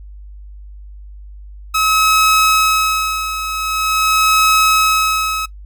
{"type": "tone with tremolo", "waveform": "sawtooth", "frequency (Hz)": 1283, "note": "E6", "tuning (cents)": -47, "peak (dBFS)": -6, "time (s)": [1.74, 5.46], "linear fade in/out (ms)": 10, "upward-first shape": "sine", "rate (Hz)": 0.45, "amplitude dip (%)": 70, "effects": ["noise-tail reverb RT60 0.1 s tail -20 dB re dry", "added 50 Hz sine -32 dBFS peak until 5.65 s"]}